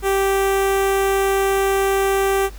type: tone with notch filter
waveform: sawtooth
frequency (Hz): 390.5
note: G4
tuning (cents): -7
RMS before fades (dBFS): -18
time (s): 0.02-2.5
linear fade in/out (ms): 50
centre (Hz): 4500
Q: 1.3
effects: added 50 Hz sine -33 dBFS peak until 2.58 s + pink hiss -45 dBFS RMS until 2.58 s